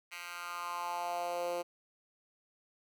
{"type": "tone with high-pass filter sweep", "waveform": "10% pulse", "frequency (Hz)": 174.61, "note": "F3", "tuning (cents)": 0, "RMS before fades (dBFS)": -38, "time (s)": [0.11, 1.63], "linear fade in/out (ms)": 20, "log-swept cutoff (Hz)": [1900, 440], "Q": 3.6, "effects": []}